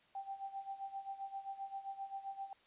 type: tone with tremolo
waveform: sine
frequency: 784 Hz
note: G5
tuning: in tune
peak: -39 dBFS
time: 0.15-2.53 s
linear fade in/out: 2 ms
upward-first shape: sine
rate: 7.6 Hz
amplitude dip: 80%
effects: white hiss -68 dBFS RMS until 2.66 s + resampled to 8000 Hz